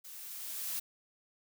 blue noise with level ramp, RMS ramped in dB -49 to -36 dBFS, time 0.04-0.8 s, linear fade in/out 10 ms, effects none

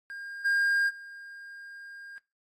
triangle tone with level steps, 1611 Hz, G6, 47 cents sharp, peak -36 / -21 / -41 dBFS, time 0.1-2.18 s, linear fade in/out 0 ms, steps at 0.44 / 0.88 s, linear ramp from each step 20 ms, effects noise-tail reverb RT60 0.3 s tail -23 dB re dry + AAC 32 kbps

